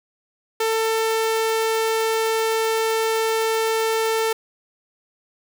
sawtooth tone, 446.1 Hz, A4, 24 cents sharp, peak -15 dBFS, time 0.6-4.33 s, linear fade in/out 5 ms, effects none

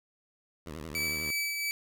10% pulse tone with vibrato, 77.78 Hz, D#2, in tune, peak -31 dBFS, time 0.66-1.31 s, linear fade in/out 5 ms, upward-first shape sine, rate 11 Hz, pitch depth 150 cents each way
sawtooth tone with tremolo, 2300 Hz, D7, 37 cents flat, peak -25 dBFS, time 0.95-1.71 s, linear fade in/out 0 ms, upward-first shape triangle, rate 2.9 Hz, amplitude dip 40%
effects none

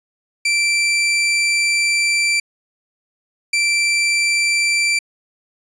sawtooth tone bursts at uneven times, 2344 Hz, D7, 4 cents flat, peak -11 dBFS, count 2, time 0.45-2.4 / 3.53-4.99 s, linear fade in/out 5 ms, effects resampled to 22050 Hz

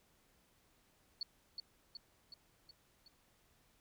sine tone with echo, 4435 Hz, C#8, in tune, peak -37 dBFS, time 1.21-1.23 s, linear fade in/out 2 ms, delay 370 ms, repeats 5, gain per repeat -4 dB, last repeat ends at 3.08 s, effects pink hiss -72 dBFS RMS until 3.8 s

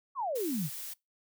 sine exponential sweep, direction down, 1171 to 130.81 Hz, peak -30 dBFS, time 0.15-0.7 s, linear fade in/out 50 ms
blue noise, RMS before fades -41 dBFS, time 0.35-0.94 s, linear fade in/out 10 ms
effects noise-tail reverb RT60 0.2 s tail -24 dB re dry

